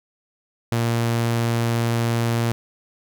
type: tone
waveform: sawtooth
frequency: 116.7 Hz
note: A#2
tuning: 2 cents sharp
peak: -15 dBFS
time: 0.72-2.52 s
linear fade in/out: 0 ms
effects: none